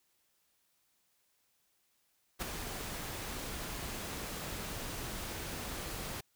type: noise with ADSR envelope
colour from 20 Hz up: pink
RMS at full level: -35 dBFS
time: 2.39-6.21 s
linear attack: 30 ms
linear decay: 11 ms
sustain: -6 dB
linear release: 10 ms
effects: white hiss -75 dBFS RMS until 6.35 s